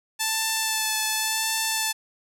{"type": "tone with vibrato", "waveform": "5% pulse", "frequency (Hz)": 878, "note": "A5", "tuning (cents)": -4, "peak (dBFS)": -11, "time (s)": [0.19, 1.93], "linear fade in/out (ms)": 20, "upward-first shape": "sine", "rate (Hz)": 0.9, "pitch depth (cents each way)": 17, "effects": []}